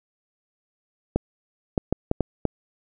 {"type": "clicks", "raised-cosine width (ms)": 2, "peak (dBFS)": -7, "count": 6, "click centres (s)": [1.16, 1.778, 1.926, 2.114, 2.207, 2.453], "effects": []}